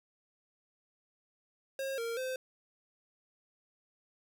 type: tone with pitch steps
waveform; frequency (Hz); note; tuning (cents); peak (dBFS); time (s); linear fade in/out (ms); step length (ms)
square; 539 / 462.9 / 517; C#5 / A#4 / C5; -49 / -12 / -21; -35; 1.79-2.36; 2; 190
effects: none